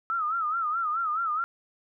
sine tone with vibrato, 1291 Hz, E6, 37 cents flat, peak -25 dBFS, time 0.1-1.44 s, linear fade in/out 0 ms, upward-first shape sine, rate 4.7 Hz, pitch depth 120 cents each way, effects none

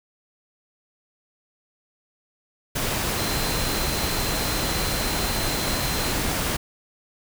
sine tone in noise, 4100 Hz, C8, 36 cents flat, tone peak -33 dBFS, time 3.17-6.13 s, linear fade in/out 10 ms, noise pink, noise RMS -25 dBFS, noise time 2.75-6.57 s, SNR -11 dB, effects none

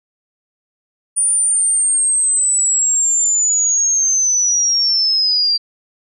sine linear sweep, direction down, 9397 to 4699 Hz, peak -12 dBFS, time 1.16-5.58 s, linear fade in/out 20 ms, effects none

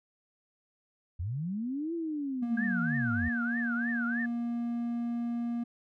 sine linear two-way sweep, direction up then down, 76.5 to 341.5 to 76.5 Hz, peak -31 dBFS, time 1.19-3.29 s, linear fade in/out 10 ms, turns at 1.94 s
triangle tone, 236.3 Hz, A#3, 24 cents sharp, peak -28 dBFS, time 2.42-5.64 s, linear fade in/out 10 ms
sine tone with vibrato, 1590 Hz, G6, 24 cents sharp, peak -32 dBFS, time 2.57-4.26 s, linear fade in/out 5 ms, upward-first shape triangle, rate 3.2 Hz, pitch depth 260 cents each way
effects none

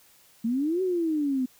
sine exponential two-way sweep, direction up then down, 220 to 381.2 to 250.3 Hz, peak -23 dBFS, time 0.44-1.46 s, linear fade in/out 10 ms, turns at 0.82 s, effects white hiss -58 dBFS RMS until 1.59 s

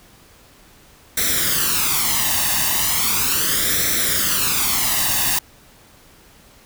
white noise with flanger, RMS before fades -19 dBFS, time 1.17-5.39 s, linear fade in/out 5 ms, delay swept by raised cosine 0.52 to 1.09 ms, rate 0.37 Hz, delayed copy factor +0.7, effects pink hiss -49 dBFS RMS until 6.65 s

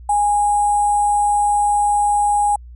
sine tone with sample-and-hold, 825 Hz, G#5, 12 cents flat, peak -13 dBFS, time 0.09-2.56 s, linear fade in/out 5 ms, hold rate 8820 Hz, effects added 60 Hz sine -35 dBFS peak until 2.75 s + resampled to 32000 Hz

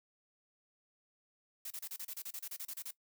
blue noise bursts, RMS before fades -43 dBFS, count 15, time 1.65-2.909 s, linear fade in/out 5 ms, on 55 ms, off 31 ms, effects noise-tail reverb RT60 0.1 s tail -18 dB re dry

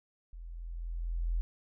sine tone with level ramp, 42.19 Hz, E1, 41 cents sharp, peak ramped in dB -43 to -27 dBFS, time 0.33-1.41 s, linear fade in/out 0 ms, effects none

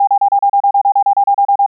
sine tone bursts, 802 Hz, G5, 39 cents sharp, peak -7 dBFS, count 16, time 0-1.663 s, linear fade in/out 5 ms, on 73 ms, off 33 ms, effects none

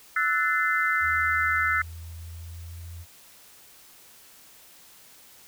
sine chord, F# half-diminished seventh, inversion third, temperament equal with one note detuned, 1318.5 / 1480 / 1760 / 2067 Hz, E6 / F#6 / A6 / C7, 0 / 0 / 0 / -22 cents, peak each -27 dBFS, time 0.16-1.82 s, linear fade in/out 5 ms
sine tone with pitch glide, 82.41 to 84.92 Hz, E2 to F2, 0 to -48 cents, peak -37 dBFS, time 1-3.06 s, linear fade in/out 50 ms, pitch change +52 cents, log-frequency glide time 1.97-2.9 s
effects white hiss -52 dBFS RMS until 5.47 s

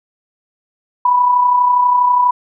sine tone with amplitude modulation, 986 Hz, B5, 3 cents flat, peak -7 dBFS, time 1.05-2.31 s, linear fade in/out 5 ms, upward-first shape sine, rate 32.3 Hz, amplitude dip 45%, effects none

